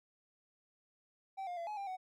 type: tone with pitch steps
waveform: triangle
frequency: 773 / 709 / 679 / 845 / 794 / 746 Hz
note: G5 / F5 / F5 / G#5 / G5 / F#5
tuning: -24 / +26 / -49 / +30 / +22 / +14 cents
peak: -37 dBFS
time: 1.37-1.97 s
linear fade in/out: 20 ms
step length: 100 ms
effects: none